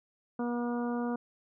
harmonic tone, 240.1 Hz, B3, 49 cents flat, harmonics 1 / 2 / 3 / 4 / 5 / 6, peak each -31 / -37 / -41 / -43 / -45 / -47 dBFS, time 0.39-1.16 s, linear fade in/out 5 ms, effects none

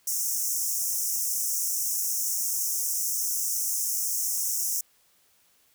pink high-pass noise, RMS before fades -28 dBFS, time 0.07-4.81 s, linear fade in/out 5 ms, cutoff 5500 Hz, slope 96 dB/octave, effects white hiss -64 dBFS RMS until 5.74 s

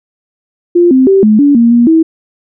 sine tone with pitch steps, 348.5 / 260.7 / 388.1 / 214 / 286.1 / 233.6 / 237.8 / 323.3 Hz, F4 / C4 / G4 / A3 / D4 / A#3 / A#3 / E4, -4 / -6 / -17 / -48 / -45 / +4 / +35 / -34 cents, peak -3 dBFS, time 0.75-2.03 s, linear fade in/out 10 ms, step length 160 ms, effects none

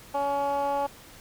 15% pulse tone with band-pass filter, 281.7 Hz, C#4, 28 cents sharp, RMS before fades -27 dBFS, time 0.14-0.87 s, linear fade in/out 10 ms, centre 740 Hz, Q 3.7, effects pink hiss -49 dBFS RMS until 1.2 s

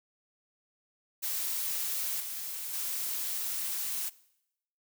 blue noise with level steps, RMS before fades -33 / -38 / -34 dBFS, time 1.22-4.1 s, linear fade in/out 20 ms, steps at 2.2 / 2.73 s, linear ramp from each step 5 ms, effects noise-tail reverb RT60 0.8 s tail -20 dB re dry

